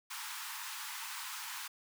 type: high-pass noise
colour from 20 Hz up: pink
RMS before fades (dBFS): -43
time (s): 0.1-1.68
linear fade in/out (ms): 10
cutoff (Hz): 850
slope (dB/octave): 96
effects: none